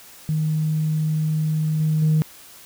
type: tone with level steps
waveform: sine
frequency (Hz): 155.56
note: D#3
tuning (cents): 0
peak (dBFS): -18 / -16 / -13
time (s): 0.29-2.22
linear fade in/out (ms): 0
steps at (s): 1.8 / 2.02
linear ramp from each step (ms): 2
effects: tanh soft clip ceiling -12 dBFS + white hiss -45 dBFS RMS until 2.65 s